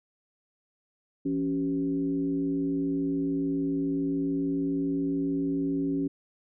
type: tone with frequency modulation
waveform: sine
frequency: 278.6 Hz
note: C#4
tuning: 9 cents sharp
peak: -25 dBFS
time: 1.25-6.08 s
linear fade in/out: 10 ms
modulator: 107 Hz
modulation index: 0.67
effects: none